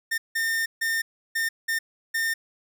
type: tone bursts at uneven times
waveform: 45% pulse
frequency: 1814 Hz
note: A#6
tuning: 48 cents flat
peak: -23 dBFS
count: 6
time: 0.11-0.18 / 0.35-0.66 / 0.81-1.02 / 1.35-1.49 / 1.68-1.79 / 2.14-2.34 s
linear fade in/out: 10 ms
effects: none